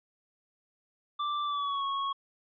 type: tone with pitch glide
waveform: square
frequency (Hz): 1174.7 to 1102.4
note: D6 to C#6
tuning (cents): 0 to -10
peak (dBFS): -30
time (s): 1.19-2.13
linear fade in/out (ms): 10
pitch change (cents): -110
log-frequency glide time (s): 1.44-1.84
effects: resampled to 11025 Hz